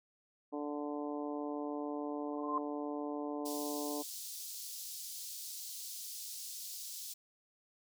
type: harmonic tone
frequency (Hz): 146.83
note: D3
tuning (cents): 0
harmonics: 2 / 3 / 4 / 5 / 6 / 7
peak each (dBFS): -39 / -43 / -45 / -47 / -49 / -50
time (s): 0.52-4.03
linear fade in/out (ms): 20
type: tone with exponential growth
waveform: sine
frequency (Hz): 1046.5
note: C6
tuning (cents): 0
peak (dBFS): -29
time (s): 2.24-2.58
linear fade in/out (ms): 2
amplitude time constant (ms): 73
type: high-pass noise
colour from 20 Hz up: pink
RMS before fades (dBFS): -45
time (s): 3.45-7.14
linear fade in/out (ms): 10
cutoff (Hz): 4400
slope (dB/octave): 24
effects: none

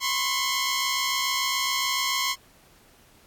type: tone pair together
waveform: 10% pulse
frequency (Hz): 1016 / 1083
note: B5 / C#6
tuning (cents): +49 / -41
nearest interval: minor second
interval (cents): 110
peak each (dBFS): -19 / -17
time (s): 0-2.36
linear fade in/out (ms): 50
effects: pink hiss -57 dBFS RMS until 3.26 s + AAC 64 kbps

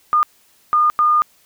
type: tone bursts at uneven times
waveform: sine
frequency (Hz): 1217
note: D#6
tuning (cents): -39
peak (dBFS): -11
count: 3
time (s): 0.13-0.23 / 0.73-0.9 / 0.99-1.22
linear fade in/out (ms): 0
effects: white hiss -55 dBFS RMS until 1.45 s

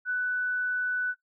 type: tone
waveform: sine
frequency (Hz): 1491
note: F#6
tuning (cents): +13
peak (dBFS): -25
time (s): 0.05-1.15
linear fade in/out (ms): 50
effects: noise-tail reverb RT60 0.1 s tail -17 dB re dry

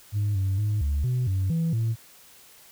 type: tone with pitch steps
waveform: sine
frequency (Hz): 103.2 / 96.3 / 105 / 71.6 / 125.6 / 95.2 / 164.7 / 113.3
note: G#2 / G2 / G#2 / D2 / B2 / F#2 / E3 / A#2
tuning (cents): -10 / -30 / +19 / -43 / +30 / +50 / -1 / -49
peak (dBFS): -20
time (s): 0.12-1.96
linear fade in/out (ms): 50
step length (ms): 230
effects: tanh soft clip ceiling -20 dBFS + white hiss -52 dBFS RMS until 2.71 s

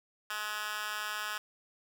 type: tone with high-pass filter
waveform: 10% pulse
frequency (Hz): 211.3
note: G#3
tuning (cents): +30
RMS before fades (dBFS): -37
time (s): 0.3-1.38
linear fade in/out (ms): 2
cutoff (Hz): 1600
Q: 2.1
effects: none

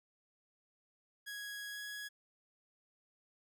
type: tone with pitch glide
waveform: sawtooth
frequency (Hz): 1661.2 to 1670.8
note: G#6 to G#6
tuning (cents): 0 to +10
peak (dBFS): -39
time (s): 1.26-2.09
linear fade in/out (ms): 20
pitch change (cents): +10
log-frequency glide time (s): 1.7-1.79
effects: none

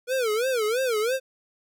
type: tone with vibrato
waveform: square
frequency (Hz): 473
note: A#4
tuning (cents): +25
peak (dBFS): -23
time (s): 0.07-1.2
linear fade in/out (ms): 50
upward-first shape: sine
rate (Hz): 3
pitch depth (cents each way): 200
effects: none

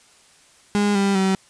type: tone with pitch steps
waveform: 35% pulse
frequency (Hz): 205.1 / 198 / 191.14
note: G#3 / G3 / G3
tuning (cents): -21 / +18 / -43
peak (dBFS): -15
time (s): 0.75-1.35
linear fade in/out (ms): 0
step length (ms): 200
effects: white hiss -53 dBFS RMS until 1.49 s + resampled to 22050 Hz

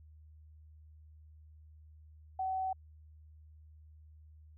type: tone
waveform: sine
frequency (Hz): 757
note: F#5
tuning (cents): +39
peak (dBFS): -32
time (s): 2.39-2.73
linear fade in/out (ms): 5
effects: added 77 Hz sine -54 dBFS peak until 4.57 s

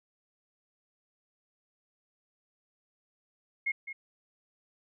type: tone with echo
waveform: sine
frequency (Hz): 2153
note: C7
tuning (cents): +49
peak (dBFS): -27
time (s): 3.66-3.72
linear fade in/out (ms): 10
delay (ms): 210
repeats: 1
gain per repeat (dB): -10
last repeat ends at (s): 3.93
effects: none

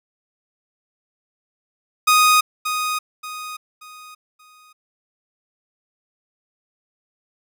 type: tone with echo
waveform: sawtooth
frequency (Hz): 1244.5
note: D#6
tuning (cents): 0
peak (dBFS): -8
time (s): 2.07-2.41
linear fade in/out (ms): 10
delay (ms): 580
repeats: 4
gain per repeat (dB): -9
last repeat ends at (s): 4.73
effects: none

